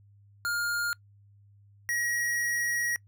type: tone pair in turn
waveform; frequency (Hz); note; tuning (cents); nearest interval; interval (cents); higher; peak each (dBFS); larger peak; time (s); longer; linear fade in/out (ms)
square; 1413 / 1901.4; F6 / A#6; +20 / +34; perfect fourth; 514; second; -28; neither; 0.45-0.93 / 1.89-2.96; second; 0
effects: noise-tail reverb RT60 0.1 s tail -24 dB re dry + added 101 Hz sine -55 dBFS peak until 3.07 s